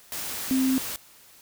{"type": "tone in noise", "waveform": "sine", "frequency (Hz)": 262.3, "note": "C4", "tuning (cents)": 4, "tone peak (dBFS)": -20, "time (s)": [0.51, 0.78], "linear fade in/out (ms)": 0, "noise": "white", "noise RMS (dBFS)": -33, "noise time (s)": [0.12, 0.96], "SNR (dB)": 10, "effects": ["white hiss -53 dBFS RMS until 1.41 s"]}